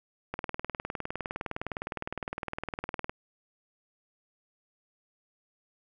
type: click train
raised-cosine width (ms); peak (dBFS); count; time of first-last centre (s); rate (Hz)
0.5; -18; 55; 0.34-3.095; 19.6
effects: none